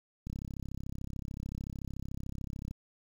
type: click train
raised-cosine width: 5 ms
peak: -27 dBFS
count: 83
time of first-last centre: 0.27-2.71 s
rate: 33.6 Hz
effects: 9-bit